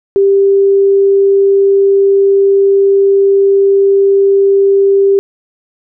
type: tone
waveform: sine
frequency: 394.4 Hz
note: G4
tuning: 11 cents sharp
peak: -5 dBFS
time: 0.16-5.19 s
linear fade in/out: 0 ms
effects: none